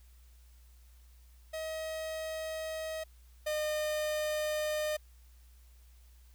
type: tone pair in turn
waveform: 45% pulse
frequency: 635 / 609.2 Hz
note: D#5 / D#5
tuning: +35 / -37 cents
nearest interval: minor second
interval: 72 cents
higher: first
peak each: -36 / -31 dBFS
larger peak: second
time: 1.53-3.04 / 3.46-4.97 s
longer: neither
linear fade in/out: 10 ms
effects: added 60 Hz sine -55 dBFS peak until 6.34 s + white hiss -68 dBFS RMS until 6.34 s